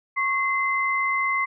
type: tone pair together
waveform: sine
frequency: 1096.7 / 2062 Hz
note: C#6 / C7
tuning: -19 / -26 cents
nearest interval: major seventh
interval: 1093 cents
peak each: -24 / -23 dBFS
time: 0.16-1.46 s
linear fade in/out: 20 ms
effects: none